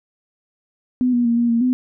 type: tone with pitch steps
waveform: sine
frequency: 251 / 241.5 / 233.9 / 237.3 / 232 / 252.3 Hz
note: B3 / B3 / A#3 / A#3 / A#3 / B3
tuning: +28 / -39 / +6 / +31 / -8 / +37 cents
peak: -14 dBFS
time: 1.01-1.73 s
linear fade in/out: 0 ms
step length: 120 ms
effects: none